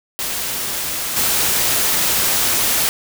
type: noise with level steps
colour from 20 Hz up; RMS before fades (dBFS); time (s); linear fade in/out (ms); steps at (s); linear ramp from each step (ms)
white; -23 / -17; 0.19-2.89; 0; 1.16; 10
effects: none